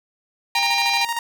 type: tone with tremolo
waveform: sawtooth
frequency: 933 Hz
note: A#5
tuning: 1 cent sharp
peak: -17 dBFS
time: 0.55-1.19 s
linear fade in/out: 2 ms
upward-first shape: square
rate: 13 Hz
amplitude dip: 55%
type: harmonic tone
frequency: 798 Hz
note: G5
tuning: 31 cents sharp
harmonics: 1 / 3 / 4 / 5 / 6 / 7 / 8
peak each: -25 / -22 / -34 / -24 / -29 / -34 / -36 dBFS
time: 0.55-1.05 s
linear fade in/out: 5 ms
effects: none